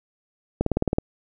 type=click train; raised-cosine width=2 ms; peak=-7 dBFS; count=8; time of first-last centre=0.61-0.984 s; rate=18.7 Hz; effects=none